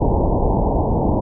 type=low-pass noise; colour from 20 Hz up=pink; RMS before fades=-17 dBFS; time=0-1.21 s; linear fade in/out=20 ms; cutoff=970 Hz; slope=96 dB/octave; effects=none